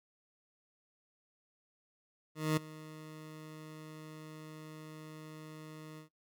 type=tone with ADSR envelope; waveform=20% pulse; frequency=155.56 Hz; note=D#3; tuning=in tune; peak=-22 dBFS; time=2.35-6.09 s; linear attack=220 ms; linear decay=8 ms; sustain=-20 dB; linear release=110 ms; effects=noise-tail reverb RT60 0.1 s tail -18 dB re dry